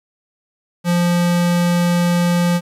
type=tone; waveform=square; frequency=174.4 Hz; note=F3; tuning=2 cents flat; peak=-14 dBFS; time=0.84-2.61 s; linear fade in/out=50 ms; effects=resampled to 32000 Hz + 8-bit